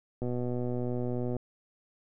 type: click train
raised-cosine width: 2 ms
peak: -21 dBFS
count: 142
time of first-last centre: 0.22-1.366 s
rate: 123 Hz
effects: none